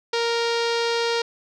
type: tone with low-pass filter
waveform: sawtooth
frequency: 466.2 Hz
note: A#4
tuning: in tune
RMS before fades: -23 dBFS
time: 0.13-1.22 s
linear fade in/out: 5 ms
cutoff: 4600 Hz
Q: 2.5
effects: none